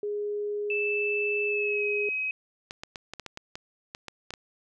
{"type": "tone", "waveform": "sine", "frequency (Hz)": 414, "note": "G#4", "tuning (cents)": -5, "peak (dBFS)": -28, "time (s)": [0.03, 2.09], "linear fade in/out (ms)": 2}
{"type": "tone with pitch glide", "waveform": "sine", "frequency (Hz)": [2637, 2538], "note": ["E7", "D#7"], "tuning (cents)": [0, 34], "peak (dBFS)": -27, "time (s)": [0.7, 2.31], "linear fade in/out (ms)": 2, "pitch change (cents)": -66, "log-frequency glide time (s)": [1.46, 1.84]}
{"type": "clicks", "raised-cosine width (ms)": 0.2, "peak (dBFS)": -20, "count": 12, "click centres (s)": [2.709, 2.835, 2.958, 3.136, 3.197, 3.263, 3.374, 3.555, 3.949, 4.083, 4.306, 4.338]}
{"effects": []}